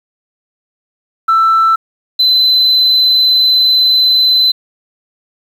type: tone pair in turn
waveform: sine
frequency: 1329 / 4038 Hz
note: E6 / B7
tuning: +14 / +38 cents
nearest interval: octave + perfect fifth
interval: 1924 cents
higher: second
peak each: -5 dBFS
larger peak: neither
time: 1.28-1.76 / 2.19-4.52 s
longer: second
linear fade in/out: 10 ms
effects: tanh soft clip ceiling -4 dBFS + 7-bit